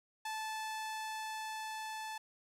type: tone with level ramp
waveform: sawtooth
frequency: 873 Hz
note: A5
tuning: 14 cents flat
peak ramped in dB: -34 to -37 dBFS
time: 0.25-2.18 s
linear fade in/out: 5 ms
effects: low-pass 11000 Hz 12 dB/octave + 12-bit